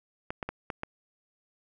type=clicks; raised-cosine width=0.5 ms; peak=-18 dBFS; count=5; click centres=0.305 / 0.428 / 0.49 / 0.702 / 0.834 s; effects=none